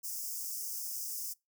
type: high-pass noise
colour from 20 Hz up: white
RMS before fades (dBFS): -39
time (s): 0.03-1.34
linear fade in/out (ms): 20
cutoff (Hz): 5000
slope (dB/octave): 96
effects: noise-tail reverb RT60 0.2 s tail -23 dB re dry